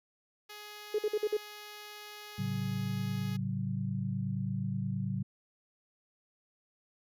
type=tone; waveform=5% pulse; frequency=418.3 Hz; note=G#4; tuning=12 cents sharp; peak=-34 dBFS; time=0.49-3.37 s; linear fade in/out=10 ms
type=tone bursts; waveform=sine; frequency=423.4 Hz; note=G#4; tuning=33 cents sharp; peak=-26 dBFS; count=5; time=0.94-1.37 s; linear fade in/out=5 ms; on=46 ms; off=50 ms
type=chord; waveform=sine; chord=F# minor; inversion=first; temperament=equal with one note detuned; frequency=110 / 138.59 / 188.88 Hz; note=A2 / C#3 / F#3; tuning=0 / 0 / +36 cents; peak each=-36 / -36 / -35 dBFS; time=2.38-5.23 s; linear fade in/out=10 ms
effects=none